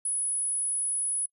sine tone, 10170 Hz, D#9, 37 cents sharp, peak -26 dBFS, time 0.05-1.26 s, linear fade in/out 5 ms, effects noise-tail reverb RT60 0.1 s tail -26 dB re dry

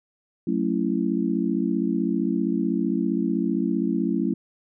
sine chord, F# minor seventh, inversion none, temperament just, 185 / 222 / 277.5 / 333 Hz, F#3 / A3 / C#4 / E4, 0 / +16 / +2 / +18 cents, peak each -27 / -26 / -26 / -27 dBFS, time 0.47-4.34 s, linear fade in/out 5 ms, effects none

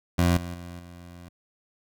20% pulse tone with level steps, 87.31 Hz, F2, in tune, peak -14 / -28 / -33 / -38 dBFS, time 0.18-1.29 s, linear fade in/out 10 ms, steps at 0.37 / 0.54 / 0.79 s, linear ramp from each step 5 ms, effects none

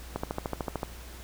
click train, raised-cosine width 1 ms, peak -16 dBFS, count 10, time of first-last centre 0.16-0.832 s, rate 13.4 Hz, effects added 60 Hz sine -44 dBFS peak until 1.23 s + pink hiss -48 dBFS RMS until 1.23 s

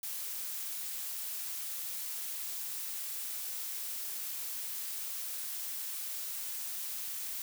blue noise, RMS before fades -39 dBFS, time 0.03-7.42 s, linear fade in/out 2 ms, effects none

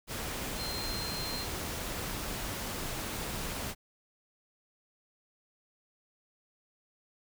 sine tone in noise, 4164 Hz, C8, 9 cents flat, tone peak -38 dBFS, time 0.56-1.47 s, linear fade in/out 50 ms, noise pink, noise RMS -37 dBFS, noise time 0.07-3.75 s, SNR -4 dB, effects none

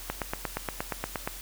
click train, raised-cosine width 0.5 ms, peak -14 dBFS, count 11, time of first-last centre 0.1-1.275 s, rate 8.51 Hz, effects added 43 Hz sine -44 dBFS peak until 1.41 s + white hiss -43 dBFS RMS until 1.41 s

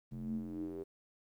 square tone with band-pass filter sweep, 43.65 Hz, F1, in tune, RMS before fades -41 dBFS, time 0.11-0.84 s, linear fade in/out 20 ms, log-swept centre 170 to 400 Hz, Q 8.7, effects 12-bit

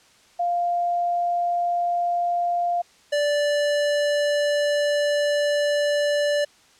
sine / square tone pair in turn, 698.5 / 584.4 Hz, F5 / D5, 0 / -9 cents, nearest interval minor third, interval 309 cents, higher first, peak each -20 dBFS, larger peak neither, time 0.39-2.82 / 3.12-6.45 s, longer second, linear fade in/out 10 ms, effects white hiss -55 dBFS RMS until 6.79 s + low-pass 7000 Hz 12 dB/octave

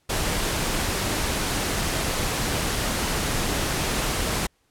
pink noise, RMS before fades -25 dBFS, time 0.09-4.47 s, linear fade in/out 10 ms, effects pink hiss -67 dBFS RMS until 4.7 s + low-pass 12000 Hz 12 dB/octave

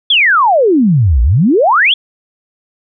sine exponential two-way sweep, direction down then up, 3520 to 55 to 3520 Hz, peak -6 dBFS, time 0.1-1.94 s, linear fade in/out 5 ms, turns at 1.22 s, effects none

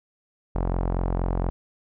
sawtooth tone with low-pass filter, 44.25 Hz, F1, 23 cents sharp, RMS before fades -25 dBFS, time 0.55-1.5 s, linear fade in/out 0 ms, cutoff 880 Hz, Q 1.5, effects none

